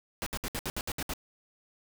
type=noise bursts; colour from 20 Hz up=pink; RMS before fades=-34 dBFS; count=9; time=0.22-1.136 s; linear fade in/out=0 ms; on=44 ms; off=65 ms; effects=none